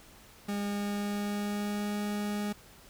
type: tone with pitch glide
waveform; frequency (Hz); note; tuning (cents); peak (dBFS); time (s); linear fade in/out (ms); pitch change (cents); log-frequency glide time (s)
40% pulse; 203.5 to 206.8; G#3 to G#3; -35 to -7; -30; 0.48-2.53; 10; +28; 0.65-1.96
effects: pink hiss -55 dBFS RMS until 2.89 s